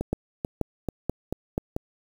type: two click trains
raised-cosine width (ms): 2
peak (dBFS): -11 / -14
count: 4 / 5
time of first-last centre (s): 0.13-1.579 / 0.01-1.764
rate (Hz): 2.07 / 2.28
effects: 7-bit